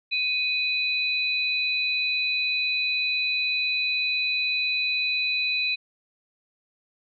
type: tone pair together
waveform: sine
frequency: 2502 / 3972 Hz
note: D#7 / B7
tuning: +9 / +9 cents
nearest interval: minor sixth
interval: 800 cents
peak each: -24 / -27 dBFS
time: 0.11-5.76 s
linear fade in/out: 20 ms
effects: none